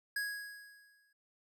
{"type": "tone with exponential decay", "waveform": "square", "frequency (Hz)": 1659, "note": "G#6", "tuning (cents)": -2, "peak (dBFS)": -33, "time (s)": [0.16, 1.13], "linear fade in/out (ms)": 5, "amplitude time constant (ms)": 210, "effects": []}